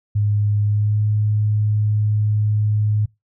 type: tone with pitch glide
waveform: sine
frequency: 103.83 to 105.83 Hz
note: G#2 to G#2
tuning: 0 to +33 cents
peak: -15 dBFS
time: 0.15-3.06 s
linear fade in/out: 10 ms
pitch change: +33 cents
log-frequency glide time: 0.65-1.01 s
effects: noise-tail reverb RT60 0.2 s tail -23 dB re dry